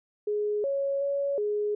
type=tone with pitch steps; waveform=sine; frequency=417.8 / 554 / 561 / 417 Hz; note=G#4 / C#5 / C#5 / G#4; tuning=+10 / -1 / +21 / +7 cents; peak=-25 dBFS; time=0.27-1.75 s; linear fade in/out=5 ms; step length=370 ms; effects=none